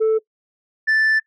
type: tone pair in turn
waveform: sine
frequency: 440 / 1760 Hz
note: A4 / A6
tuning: 0 / 0 cents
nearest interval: 2 octaves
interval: 2400 cents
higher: second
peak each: -11 dBFS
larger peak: neither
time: 0-0.19 / 0.87-1.2 s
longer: second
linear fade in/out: 20 ms
effects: noise-tail reverb RT60 0.1 s tail -22 dB re dry + tanh soft clip ceiling -13 dBFS